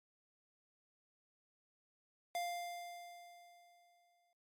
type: tone with exponential decay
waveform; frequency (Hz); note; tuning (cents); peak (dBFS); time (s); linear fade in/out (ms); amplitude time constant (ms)
square; 698.5; F5; 0; -37; 2.35-4.33; 1; 430
effects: noise-tail reverb RT60 0.2 s tail -18 dB re dry + MP3 64 kbps